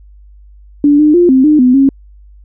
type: tone with pitch steps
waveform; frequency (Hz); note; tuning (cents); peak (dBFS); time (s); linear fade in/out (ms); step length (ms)
sine; 290 / 302.1 / 350.8 / 262.1 / 303.1 / 251.5 / 272.5; D4 / D4 / F4 / C4 / D#4 / B3 / C#4; -22 / +49 / +8 / +3 / -45 / +32 / -29; -4; 0.84-1.89; 2; 150
effects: added 50 Hz sine -36 dBFS peak until 2.44 s